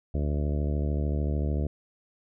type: harmonic tone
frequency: 73.42 Hz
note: D2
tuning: in tune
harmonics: 1 / 2 / 3 / 4 / 5 / 6 / 7 / 8 / 9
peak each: -26 / -32 / -36 / -38 / -40 / -42 / -43 / -44 / -45 dBFS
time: 0.14-1.67 s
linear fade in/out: 5 ms
effects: none